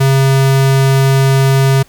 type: tone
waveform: square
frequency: 135.1 Hz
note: C#3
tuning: 44 cents flat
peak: -8 dBFS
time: 0-1.83 s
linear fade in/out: 10 ms
effects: pink hiss -47 dBFS RMS until 1.88 s